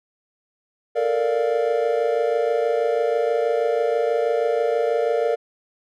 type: chord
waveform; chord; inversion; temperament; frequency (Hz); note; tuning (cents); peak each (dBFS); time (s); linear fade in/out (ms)
triangle; Bb major seventh; third; equal; 440 / 466.2 / 587.3 / 698.5; A4 / Bb4 / D5 / F5; 0 / 0 / 0 / 0; -25 / -19 / -22 / -25; 0.95-5.36; 20
effects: none